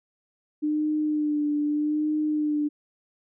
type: tone with vibrato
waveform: sine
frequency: 300 Hz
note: D4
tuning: 37 cents sharp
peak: -22 dBFS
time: 0.62-2.69 s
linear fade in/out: 20 ms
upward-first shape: sine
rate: 0.81 Hz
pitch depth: 30 cents each way
effects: none